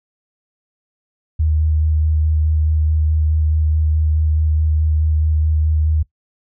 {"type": "tone with vibrato", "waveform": "sine", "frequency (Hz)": 77.6, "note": "D#2", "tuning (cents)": -4, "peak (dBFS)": -13, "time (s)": [1.39, 6.03], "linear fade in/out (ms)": 10, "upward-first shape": "square", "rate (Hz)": 4.7, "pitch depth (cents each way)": 11, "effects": ["noise-tail reverb RT60 0.1 s tail -19 dB re dry"]}